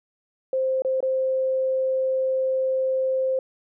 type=tone with dropouts; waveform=sine; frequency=524 Hz; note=C5; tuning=2 cents sharp; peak=-20 dBFS; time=0.53-3.39 s; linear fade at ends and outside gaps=2 ms; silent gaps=0.821-0.848 / 1.005-1.027 s; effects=none